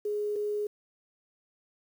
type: tone pair in turn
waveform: sine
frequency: 416.8 / 416.8 Hz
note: G#4 / G#4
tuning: +6 / +6 cents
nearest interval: unison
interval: 0 cents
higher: neither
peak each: -28 dBFS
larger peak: neither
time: 0.05-0.36 / 0.36-0.67 s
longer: neither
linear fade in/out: 5 ms
effects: 9-bit